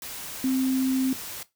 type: tone in noise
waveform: sine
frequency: 261.6 Hz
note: C4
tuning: in tune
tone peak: -21 dBFS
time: 0.44-1.13 s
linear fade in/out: 2 ms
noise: white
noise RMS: -37 dBFS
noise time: 0.02-1.43 s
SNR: +13 dB
effects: noise-tail reverb RT60 0.2 s tail -17 dB re dry